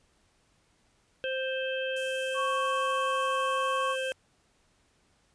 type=harmonic tone; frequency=524 Hz; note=C5; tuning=2 cents sharp; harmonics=1 / 3 / 5 / 6; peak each=-31 / -36 / -38 / -39 dBFS; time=1.24-4.12 s; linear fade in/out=0 ms
type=high-pass noise; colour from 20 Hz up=white; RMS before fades=-44 dBFS; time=1.96-4.13 s; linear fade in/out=5 ms; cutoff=6000 Hz; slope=24 dB/octave
type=tone with pitch glide; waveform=sine; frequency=1113 to 1106 Hz; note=C#6 to C#6; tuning=+7 to -4 cents; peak=-28 dBFS; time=2.34-3.96 s; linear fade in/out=50 ms; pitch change=-11 cents; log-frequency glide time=2.89-3.4 s
effects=pink hiss -68 dBFS RMS until 5.34 s + resampled to 22050 Hz